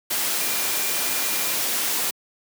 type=tone in noise; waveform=sine; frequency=2400 Hz; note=D7; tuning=37 cents sharp; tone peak=-35 dBFS; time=0.4-1.54 s; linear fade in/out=10 ms; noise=white; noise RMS=-24 dBFS; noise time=0.1-2.11 s; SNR=-14 dB; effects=high-pass 200 Hz 12 dB/octave